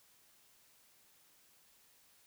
silence, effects white hiss -67 dBFS RMS until 2.26 s

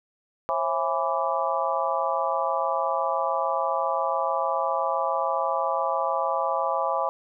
harmonic tone with a mistuned harmonic, 166.1 Hz, E3, 13 cents sharp, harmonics 3 / 4 / 5 / 6 / 7, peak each -29 / -29 / -29 / -29 / -29 dBFS, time 0.49-7.09 s, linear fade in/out 0 ms, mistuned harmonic 3, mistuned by +130 cents, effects none

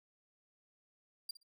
40% pulse tone with echo, 4758 Hz, D8, 22 cents sharp, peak -37 dBFS, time 1.29-1.31 s, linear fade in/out 5 ms, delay 61 ms, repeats 2, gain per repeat -15 dB, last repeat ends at 1.432 s, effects none

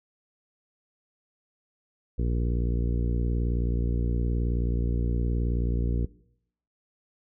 harmonic tone, 59 Hz, A#1, 22 cents sharp, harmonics 1 / 2 / 3 / 4 / 5 / 6 / 7 / 8, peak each -25 / -31 / -35 / -37 / -39 / -41 / -42 / -43 dBFS, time 2.18-6.06 s, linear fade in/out 10 ms, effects noise-tail reverb RT60 0.7 s tail -19 dB re dry

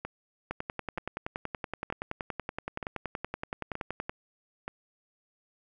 two click trains, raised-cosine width 0.5 ms, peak -20 / -18 dBFS, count 6 / 39, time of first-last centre 0.05-4.68 / 0.51-4.095 s, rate 1.08 / 10.6 Hz, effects none

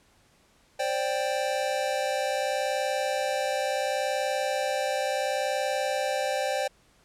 square chord, C suspended second, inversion none, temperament equal with one note detuned, 526.6 / 587.3 / 784 Hz, C5 / D5 / G5, +11 / 0 / 0 cents, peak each -31 dBFS, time 0.79-6.68 s, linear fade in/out 10 ms, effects pink hiss -62 dBFS RMS until 7.04 s + low-pass 10000 Hz 12 dB/octave

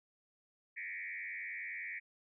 sine tone with frequency modulation, 2075 Hz, C7, 15 cents flat, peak -40 dBFS, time 0.76-2 s, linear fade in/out 20 ms, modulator 89.7 Hz, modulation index 3.1, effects none

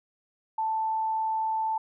sine tone, 882 Hz, A5, 4 cents sharp, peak -25 dBFS, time 0.58-1.78 s, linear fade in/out 5 ms, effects none

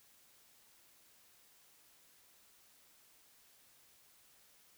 silence, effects white hiss -66 dBFS RMS until 4.77 s

